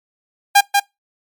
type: tone with echo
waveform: sawtooth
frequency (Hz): 805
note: G5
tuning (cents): +46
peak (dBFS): -3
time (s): 0.55-0.61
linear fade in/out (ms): 10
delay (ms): 190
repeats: 1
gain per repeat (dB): -4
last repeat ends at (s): 0.8
effects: noise-tail reverb RT60 0.2 s tail -25 dB re dry + MP3 96 kbps